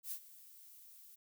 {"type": "noise with ADSR envelope", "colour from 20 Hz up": "violet", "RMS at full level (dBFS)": -41, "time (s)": [0.03, 1.16], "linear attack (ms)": 85, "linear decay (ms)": 77, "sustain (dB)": -17, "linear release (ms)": 16, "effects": []}